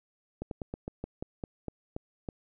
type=slowing click train; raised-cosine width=2 ms; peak=-22 dBFS; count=11; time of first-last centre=0.42-2.288 s; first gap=92 ms; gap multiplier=1.15; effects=none